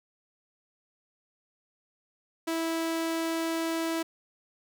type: tone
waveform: sawtooth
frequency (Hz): 327.9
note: E4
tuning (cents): -9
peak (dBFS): -24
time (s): 2.47-4.03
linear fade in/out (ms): 10
effects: none